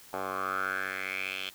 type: tone with band-pass filter sweep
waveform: 10% pulse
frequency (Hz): 95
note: F#2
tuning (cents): +46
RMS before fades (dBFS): -34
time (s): 0.13-1.5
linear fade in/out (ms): 5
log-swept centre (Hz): 890 to 3100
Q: 5.3
effects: white hiss -53 dBFS RMS until 1.54 s